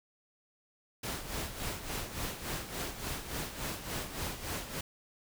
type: noise with tremolo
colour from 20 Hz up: pink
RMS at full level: -36 dBFS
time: 1.03-4.81 s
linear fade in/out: 5 ms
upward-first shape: sine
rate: 3.5 Hz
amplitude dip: 65%
effects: none